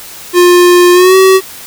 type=tone with pitch glide; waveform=square; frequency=354.4 to 379.8 Hz; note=F4 to F#4; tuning=+25 to +45 cents; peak=-3 dBFS; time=0.33-1.41 s; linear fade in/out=50 ms; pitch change=+120 cents; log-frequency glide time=0.93-1.16 s; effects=white hiss -29 dBFS RMS until 1.66 s